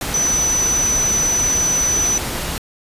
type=tone in noise; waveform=sine; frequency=5990 Hz; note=F#8; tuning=20 cents sharp; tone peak=-15 dBFS; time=0.14-2.18 s; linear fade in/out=2 ms; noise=pink; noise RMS=-24 dBFS; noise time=0.01-2.58 s; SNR=+6 dB; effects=resampled to 32000 Hz